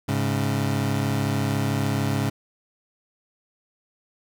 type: tone pair together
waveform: 25% pulse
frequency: 104.3 / 137.9 Hz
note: G#2 / C#3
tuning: +8 / -9 cents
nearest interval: perfect fourth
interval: 483 cents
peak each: -21 dBFS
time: 0.08-2.3 s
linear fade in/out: 10 ms
effects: none